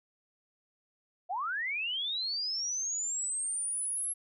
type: linear sweep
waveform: sine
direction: up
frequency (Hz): 659.3 to 11175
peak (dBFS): -31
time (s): 1.29-4.14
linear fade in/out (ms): 20
effects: none